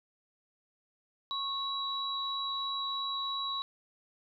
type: tone pair together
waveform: sine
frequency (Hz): 1094 / 3899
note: C#6 / B7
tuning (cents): -23 / -23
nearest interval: octave + minor seventh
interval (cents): 2200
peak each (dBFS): -36 / -34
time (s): 1.31-3.62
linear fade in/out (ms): 0
effects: none